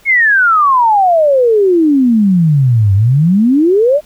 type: exponential two-way sweep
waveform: sine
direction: down then up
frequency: 2217 to 95.1 to 623 Hz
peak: -6 dBFS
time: 0.05-4.01 s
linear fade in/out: 50 ms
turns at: 2.94 s
effects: pink hiss -46 dBFS RMS until 4.05 s